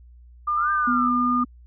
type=tone with pitch glide; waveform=sine; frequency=1203 to 1214.9 Hz; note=D6 to D#6; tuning=+41 to -42 cents; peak=-20 dBFS; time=0.47-1.44 s; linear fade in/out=10 ms; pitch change=+17 cents; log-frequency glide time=1.09-1.33 s
type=linear two-way sweep; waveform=sine; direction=up then down; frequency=1258 to 1589 to 1258 Hz; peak=-25 dBFS; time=0.56-1.1 s; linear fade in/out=20 ms; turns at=0.71 s
type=tone; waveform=sine; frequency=246.9 Hz; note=B3; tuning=in tune; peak=-22 dBFS; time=0.87-1.45 s; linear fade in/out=10 ms
effects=added 60 Hz sine -45 dBFS peak until 1.66 s